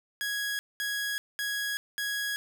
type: tone bursts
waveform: sawtooth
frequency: 1661.2 Hz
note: G#6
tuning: in tune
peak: -26 dBFS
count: 4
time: 0.21-2.36 s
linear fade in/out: 0 ms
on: 380 ms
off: 210 ms
effects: none